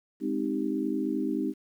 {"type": "chord", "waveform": "sine", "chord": "Ab major seventh", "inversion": "none", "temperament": "equal", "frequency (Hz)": [207.7, 261.6, 311.1, 392], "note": ["Ab3", "C4", "Eb4", "G4"], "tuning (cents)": [0, 0, 0, 0], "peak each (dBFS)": [-34, -31, -30, -35], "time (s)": [0.2, 1.54], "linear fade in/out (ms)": 50, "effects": ["10-bit"]}